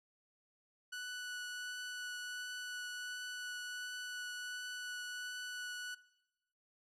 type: tone with vibrato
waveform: sawtooth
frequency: 1480 Hz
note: F#6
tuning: in tune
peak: -38 dBFS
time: 0.92-5.95 s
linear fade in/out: 10 ms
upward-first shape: triangle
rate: 1.4 Hz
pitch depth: 9 cents each way
effects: noise-tail reverb RT60 1.0 s tail -21 dB re dry + low-pass 10000 Hz 12 dB/octave